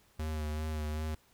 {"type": "tone with vibrato", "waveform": "square", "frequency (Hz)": 77, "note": "D#2", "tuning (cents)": -17, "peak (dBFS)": -34, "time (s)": [0.19, 1.15], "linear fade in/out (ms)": 5, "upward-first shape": "sine", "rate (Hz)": 2.6, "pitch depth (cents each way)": 29, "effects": ["pink hiss -66 dBFS RMS until 1.33 s"]}